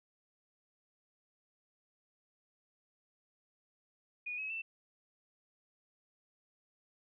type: tone with pitch steps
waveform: sine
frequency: 2458 / 2561 / 2668 Hz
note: D#7 / D#7 / E7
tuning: -22 / +49 / +20 cents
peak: -37 dBFS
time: 4.26-4.62 s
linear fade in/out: 10 ms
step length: 120 ms
effects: none